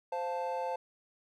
triangle chord, F major, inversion second, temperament equal with one note detuned, 520.8 / 698.5 / 880 Hz, C5 / F5 / A5, -8 / 0 / 0 cents, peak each -34 / -38 / -34 dBFS, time 0.12-0.76 s, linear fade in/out 5 ms, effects none

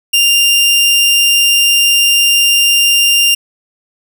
sawtooth tone, 2794 Hz, F7, in tune, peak -4 dBFS, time 0.13-3.35 s, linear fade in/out 10 ms, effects none

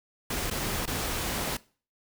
pink noise with dropouts, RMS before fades -31 dBFS, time 0.3-1.57 s, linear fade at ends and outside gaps 5 ms, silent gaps 0.501-0.51 / 0.857-0.875 s, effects noise-tail reverb RT60 0.4 s tail -21 dB re dry

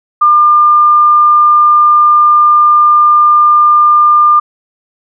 sine tone, 1200 Hz, D6, 37 cents sharp, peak -3 dBFS, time 0.21-4.4 s, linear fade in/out 10 ms, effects none

